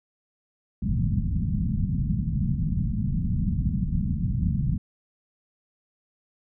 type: low-pass noise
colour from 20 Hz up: white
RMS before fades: -25 dBFS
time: 0.82-4.78 s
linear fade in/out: 5 ms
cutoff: 210 Hz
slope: 48 dB/octave
effects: none